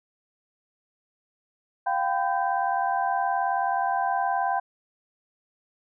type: tone cluster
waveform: sine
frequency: 703 / 782 / 1005 / 1557 Hz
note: F5 / G5 / B5 / G6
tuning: +11 / -4 / +30 / -12 cents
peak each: -28 / -25 / -30 / -33 dBFS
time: 1.86-4.6 s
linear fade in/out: 10 ms
effects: none